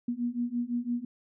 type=beating tone pair; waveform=sine; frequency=237.5 / 243.4 Hz; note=A#3 / B3; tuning=+33 / -25 cents; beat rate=5.9 Hz; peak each=-32 / -31 dBFS; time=0.08-1.05 s; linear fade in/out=5 ms; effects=none